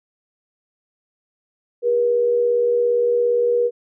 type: tone pair together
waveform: sine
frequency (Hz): 402.6 / 480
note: G4 / B4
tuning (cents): +46 / -49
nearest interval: minor third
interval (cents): 305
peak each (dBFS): -26 / -15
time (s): 1.82-3.71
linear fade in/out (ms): 50
effects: none